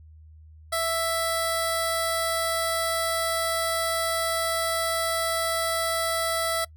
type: tone with notch filter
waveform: 10% pulse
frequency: 661 Hz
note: E5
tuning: 5 cents sharp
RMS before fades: -26 dBFS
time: 0.72-6.65 s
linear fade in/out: 10 ms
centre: 2700 Hz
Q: 1.1
effects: noise-tail reverb RT60 0.1 s tail -24 dB re dry + added 78 Hz sine -46 dBFS peak until 6.76 s